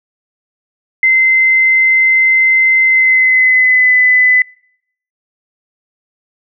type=tone with pitch glide; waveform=sine; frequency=2068 to 2006 Hz; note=C7 to B6; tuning=-21 to +26 cents; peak=-6 dBFS; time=1.03-4.42 s; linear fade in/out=2 ms; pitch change=-53 cents; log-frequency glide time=2.84-3.94 s; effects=noise-tail reverb RT60 0.7 s tail -26 dB re dry